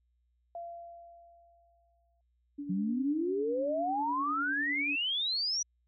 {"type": "tone with exponential decay", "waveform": "sine", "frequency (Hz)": 685, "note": "F5", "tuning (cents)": -34, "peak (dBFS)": -37, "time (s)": [0.55, 2.21], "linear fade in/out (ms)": 2, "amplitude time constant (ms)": 360}
{"type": "tone with tremolo", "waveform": "sine", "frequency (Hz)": 287.1, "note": "D4", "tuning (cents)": -39, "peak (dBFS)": -35, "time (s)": [2.58, 4.96], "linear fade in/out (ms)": 10, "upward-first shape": "sine", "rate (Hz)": 10, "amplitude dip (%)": 45}
{"type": "exponential sweep", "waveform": "sine", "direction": "up", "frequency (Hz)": [178.2, 5940], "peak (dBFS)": -29, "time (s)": [2.69, 5.63], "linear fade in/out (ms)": 10}
{"effects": ["added 60 Hz sine -70 dBFS peak until 5.87 s"]}